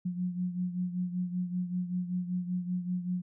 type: beating tone pair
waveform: sine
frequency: 178.9 / 184.1 Hz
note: F3 / F#3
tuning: +42 / -8 cents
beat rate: 5.2 Hz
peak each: -31 / -37 dBFS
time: 0.05-3.22 s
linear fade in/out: 10 ms
effects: none